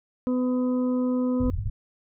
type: harmonic tone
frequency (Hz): 251.5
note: B3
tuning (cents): +32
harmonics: 1 / 2 / 4 / 5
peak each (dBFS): -22 / -30 / -41 / -45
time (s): 0.27-1.5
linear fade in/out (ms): 0
type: low-pass noise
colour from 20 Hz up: white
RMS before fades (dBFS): -28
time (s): 1.4-1.7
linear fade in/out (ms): 5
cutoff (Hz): 120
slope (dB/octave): 48
effects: none